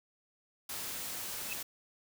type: noise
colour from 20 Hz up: white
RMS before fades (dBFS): -40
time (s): 0.69-1.63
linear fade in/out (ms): 5
type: tone with exponential growth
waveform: sine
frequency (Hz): 2608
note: E7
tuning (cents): -19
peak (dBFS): -33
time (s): 1.43-1.53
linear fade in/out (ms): 1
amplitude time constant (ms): 20
effects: none